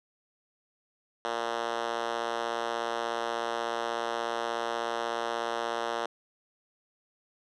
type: tone with high-pass filter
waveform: 5% pulse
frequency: 116.54 Hz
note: A#2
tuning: in tune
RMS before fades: -32 dBFS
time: 1.25-6.06 s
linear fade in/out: 0 ms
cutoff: 460 Hz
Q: 1.2
effects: low-pass 5000 Hz 12 dB/octave